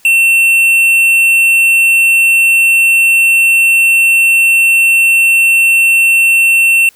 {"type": "tone with tanh clipping", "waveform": "sine", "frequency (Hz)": 2700, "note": "E7", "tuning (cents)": 41, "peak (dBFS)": -7, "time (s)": [0.05, 6.89], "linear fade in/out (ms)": 2, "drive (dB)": 10, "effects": ["white hiss -47 dBFS RMS until 6.95 s"]}